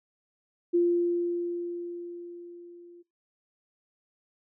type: tone with level ramp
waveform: sine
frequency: 347.1 Hz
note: F4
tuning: 11 cents flat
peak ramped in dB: -19 to -48 dBFS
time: 0.73-3.03 s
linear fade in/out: 20 ms
effects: noise-tail reverb RT60 0.3 s tail -24 dB re dry